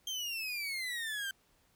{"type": "exponential sweep", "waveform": "30% pulse", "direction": "down", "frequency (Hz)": [3192, 1552], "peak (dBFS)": -33, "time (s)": [0.07, 1.31], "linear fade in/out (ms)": 2, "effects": ["pink hiss -70 dBFS RMS until 1.75 s"]}